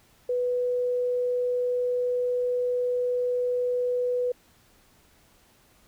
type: tone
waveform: sine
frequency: 493.9 Hz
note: B4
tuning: in tune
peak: -23 dBFS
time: 0.29-4.32 s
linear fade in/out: 5 ms
effects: pink hiss -60 dBFS RMS until 5.87 s